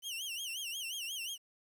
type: tone with vibrato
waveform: sawtooth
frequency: 2960 Hz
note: F#7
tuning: in tune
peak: -35 dBFS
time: 0.02-1.38 s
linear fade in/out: 50 ms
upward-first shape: sine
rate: 5.6 Hz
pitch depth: 170 cents each way
effects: 11-bit